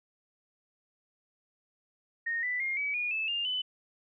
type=tone with pitch steps; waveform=sine; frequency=1852 / 1984.9 / 2127 / 2280 / 2444 / 2619 / 2807 / 3009 Hz; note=A#6 / B6 / C7 / C#7 / D#7 / E7 / F7 / F#7; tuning=-12 / +8 / +28 / +48 / -32 / -12 / +8 / +28 cents; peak=-29 dBFS; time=2.26-3.62 s; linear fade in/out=10 ms; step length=170 ms; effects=none

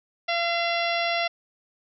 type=harmonic tone with a mistuned harmonic; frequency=683 Hz; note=F5; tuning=39 cents flat; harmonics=1 / 2 / 3 / 4 / 5 / 6 / 7 / 8; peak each=-26 / -33 / -29 / -31 / -33 / -37 / -38 / -39 dBFS; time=0.28-1.28 s; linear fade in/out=10 ms; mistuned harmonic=8; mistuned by=+21 cents; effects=none

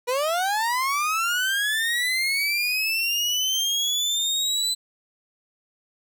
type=linear sweep; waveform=30% pulse; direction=up; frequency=476.2 to 4035 Hz; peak=-19 dBFS; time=0.07-4.75 s; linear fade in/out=20 ms; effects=none

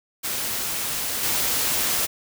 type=noise with level steps; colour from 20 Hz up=white; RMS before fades=-27 / -23 dBFS; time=0.23-2.07 s; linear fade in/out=20 ms; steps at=1.23 s; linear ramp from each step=2 ms; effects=none

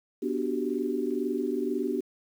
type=chord; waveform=sine; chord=G major seventh; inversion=first; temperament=equal; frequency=246.9 / 293.7 / 370 / 392 Hz; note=B3 / D4 / F#4 / G4; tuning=0 / 0 / 0 / 0 cents; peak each=-32 dBFS; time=0.22-2.01 s; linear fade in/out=10 ms; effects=9-bit

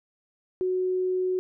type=tone; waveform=sine; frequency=369 Hz; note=F#4; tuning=5 cents flat; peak=-23 dBFS; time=0.61-1.39 s; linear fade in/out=0 ms; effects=none

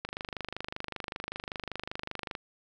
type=click train; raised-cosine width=0.3 ms; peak=-19 dBFS; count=59; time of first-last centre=0.05-2.352 s; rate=25.2 Hz; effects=none

